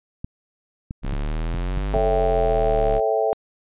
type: clicks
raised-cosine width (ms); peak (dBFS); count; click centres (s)
5; -17; 7; 0.245 / 0.909 / 1.047 / 1.132 / 1.545 / 1.775 / 1.964
type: exponential two-way sweep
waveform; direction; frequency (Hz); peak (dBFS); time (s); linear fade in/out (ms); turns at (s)
square; up then down; 33.18 to 50.4 to 34.86; -23; 1.02-3.01; 50; 1.9
type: chord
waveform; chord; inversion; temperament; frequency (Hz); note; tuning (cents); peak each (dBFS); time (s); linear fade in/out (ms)
sine; A dominant seventh; none; equal; 440 / 554.4 / 659.3 / 784; A4 / C#5 / E5 / G5; 0 / 0 / 0 / 0; -22 / -26 / -22 / -25; 1.94-3.33; 0
effects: resampled to 8000 Hz